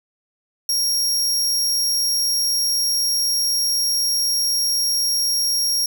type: tone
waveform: sawtooth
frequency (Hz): 5588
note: F8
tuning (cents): 0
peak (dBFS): -15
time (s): 0.69-5.86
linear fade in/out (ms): 2
effects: none